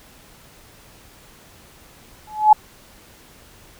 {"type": "tone with exponential growth", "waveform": "sine", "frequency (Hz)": 854, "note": "G#5", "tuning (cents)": 48, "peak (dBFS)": -3, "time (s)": [2.27, 2.53], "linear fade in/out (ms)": 5, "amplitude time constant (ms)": 56, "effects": ["pink hiss -48 dBFS RMS until 3.79 s"]}